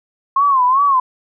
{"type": "tone with vibrato", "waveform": "sine", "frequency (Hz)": 1065, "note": "C6", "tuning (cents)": 30, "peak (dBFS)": -10, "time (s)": [0.36, 1], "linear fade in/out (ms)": 5, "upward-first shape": "sine", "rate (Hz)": 2.6, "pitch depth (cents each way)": 130, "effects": []}